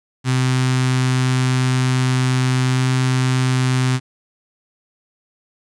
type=tone with notch filter; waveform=sawtooth; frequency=128.6 Hz; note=C3; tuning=30 cents flat; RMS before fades=-17 dBFS; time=0.24-4 s; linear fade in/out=50 ms; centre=550 Hz; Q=0.68; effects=resampled to 22050 Hz + 8-bit